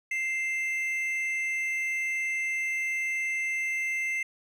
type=tone pair together; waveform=triangle; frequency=2093 / 2650 Hz; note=C7 / E7; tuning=0 / +9 cents; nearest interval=major third; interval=409 cents; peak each=-26 / -35 dBFS; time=0.11-4.23 s; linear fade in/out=5 ms; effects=none